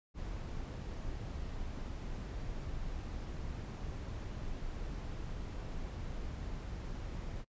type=noise; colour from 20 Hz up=brown; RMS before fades=-41 dBFS; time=0.14-7.45 s; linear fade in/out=50 ms; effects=noise-tail reverb RT60 0.1 s tail -25 dB re dry + resampled to 16000 Hz